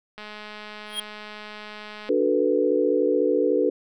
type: click train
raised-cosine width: 0.3 ms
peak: -23 dBFS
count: 404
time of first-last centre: 0.18-2.09 s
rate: 211 Hz
type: tone with exponential growth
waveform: square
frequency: 3243 Hz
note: G#7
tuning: 42 cents flat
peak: -23 dBFS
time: 0.86-1 s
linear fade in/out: 5 ms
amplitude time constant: 30 ms
type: chord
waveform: sine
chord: B minor seventh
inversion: first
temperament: equal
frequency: 293.7 / 370 / 440 / 493.9 Hz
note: D4 / F#4 / A4 / B4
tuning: 0 / 0 / 0 / 0 cents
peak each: -25 / -25 / -23 / -23 dBFS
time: 2.09-3.7 s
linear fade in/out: 5 ms
effects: none